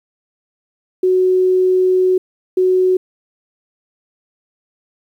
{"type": "tone bursts at uneven times", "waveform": "sine", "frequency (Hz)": 370, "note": "F#4", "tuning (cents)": 0, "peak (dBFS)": -10, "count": 2, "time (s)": [[1.03, 2.18], [2.57, 2.97]], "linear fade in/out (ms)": 5, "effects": ["8-bit"]}